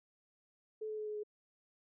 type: tone with pitch steps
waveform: sine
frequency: 433.3 / 430.1 / 426.8 / 423.6 / 420.5 Hz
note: A4 / A4 / G#4 / G#4 / G#4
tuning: -27 / -39 / +47 / +34 / +22 cents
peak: -38 dBFS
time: 0.81-1.235 s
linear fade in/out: 10 ms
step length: 85 ms
effects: none